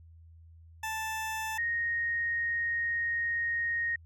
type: tone pair in turn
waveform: 20% pulse / sine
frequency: 880 / 1864.7 Hz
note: A5 / A#6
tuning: 0 / 0 cents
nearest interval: octave + minor second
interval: 1300 cents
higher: second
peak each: -28 dBFS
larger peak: neither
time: 0.83-1.58 / 1.58-3.96 s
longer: second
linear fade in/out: 5 ms
effects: added 82 Hz sine -51 dBFS peak until 4.05 s